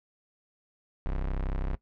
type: tone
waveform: 35% pulse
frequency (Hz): 32.7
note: C1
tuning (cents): 0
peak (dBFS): -27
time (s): 1.06-1.75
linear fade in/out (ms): 0
effects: noise-tail reverb RT60 0.1 s tail -17 dB re dry + low-pass 2000 Hz 12 dB/octave